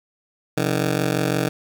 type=ring-modulated tone; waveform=15% pulse; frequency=152.2 Hz; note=D#3; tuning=38 cents flat; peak=-10 dBFS; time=0.57-1.49 s; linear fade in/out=2 ms; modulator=22.9 Hz; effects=none